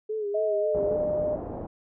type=tone with vibrato; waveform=sine; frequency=420.5 Hz; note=G#4; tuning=22 cents sharp; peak=-27 dBFS; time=0.09-0.97 s; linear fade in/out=10 ms; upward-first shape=sine; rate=3.7 Hz; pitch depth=70 cents each way
type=tone with pitch glide; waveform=sine; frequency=635 to 604.6 Hz; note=D#5 to D#5; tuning=+35 to -50 cents; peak=-24 dBFS; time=0.34-1.36 s; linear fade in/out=10 ms; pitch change=-85 cents; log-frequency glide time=0.48-0.77 s
type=low-pass noise; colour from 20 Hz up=white; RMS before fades=-35 dBFS; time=0.74-1.67 s; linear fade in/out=10 ms; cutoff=660 Hz; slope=24 dB/octave
effects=none